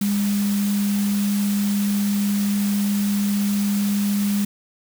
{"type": "tone in noise", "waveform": "sine", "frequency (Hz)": 203, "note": "G#3", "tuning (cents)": -39, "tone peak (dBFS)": -18, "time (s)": [0.01, 4.45], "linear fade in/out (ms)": 5, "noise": "white", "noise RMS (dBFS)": -32, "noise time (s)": [0.01, 4.45], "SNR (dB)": 11, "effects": []}